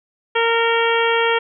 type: harmonic tone with a mistuned harmonic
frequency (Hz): 461.3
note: A#4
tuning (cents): -18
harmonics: 1 / 2 / 3 / 4 / 5 / 6 / 7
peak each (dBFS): -18 / -21 / -23 / -24 / -25 / -26 / -26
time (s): 0.35-1.39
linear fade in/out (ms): 10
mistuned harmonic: 5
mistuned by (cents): -17
effects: none